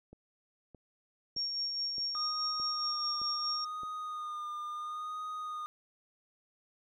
click train, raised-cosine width 2 ms, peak -38 dBFS, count 7, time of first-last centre 0.13-3.834 s, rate 1.62 Hz
sine tone with tremolo, 5540 Hz, F8, 15 cents flat, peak -31 dBFS, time 1.36-3.65 s, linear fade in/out 10 ms, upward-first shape sine, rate 4.8 Hz, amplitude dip 35%
triangle tone with vibrato, 1226 Hz, D#6, 26 cents flat, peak -35 dBFS, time 2.15-5.66 s, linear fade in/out 0 ms, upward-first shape sine, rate 0.72 Hz, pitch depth 28 cents each way
effects none

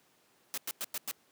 white noise bursts, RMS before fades -36 dBFS, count 5, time 0.54-1.112 s, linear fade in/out 0 ms, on 36 ms, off 98 ms, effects pink hiss -67 dBFS RMS until 1.31 s + high-pass 200 Hz 12 dB/octave

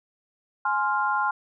sine chord, F minor, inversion first, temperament just, 838.1 / 1047.7 / 1396.9 Hz, Ab5 / C6 / F6, +16 / +2 / 0 cents, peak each -26 dBFS, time 0.65-1.31 s, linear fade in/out 5 ms, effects none

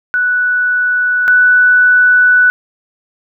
sine tone pair in turn, 1480 / 1486.3 Hz, F#6 / F#6, 0 / +7 cents, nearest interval unison, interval 7 cents, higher second, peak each -10 / -5 dBFS, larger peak second, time 0.14-1.28 / 1.28-2.5 s, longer second, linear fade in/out 0 ms, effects none

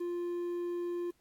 triangle tone with quantisation, 349.2 Hz, F4, in tune, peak -31 dBFS, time 0-1.11 s, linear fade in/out 10 ms, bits 10, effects pink hiss -73 dBFS RMS until 1.2 s + AAC 64 kbps

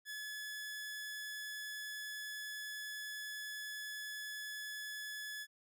sawtooth tone, 1710 Hz, A6, 50 cents flat, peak -39 dBFS, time 0.05-5.47 s, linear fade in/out 50 ms, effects none

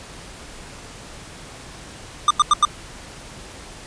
square tone bursts, 1199 Hz, D6, 36 cents sharp, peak -11 dBFS, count 4, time 2.28-2.651 s, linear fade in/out 2 ms, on 26 ms, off 89 ms, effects pink hiss -39 dBFS RMS until 3.86 s + resampled to 22050 Hz

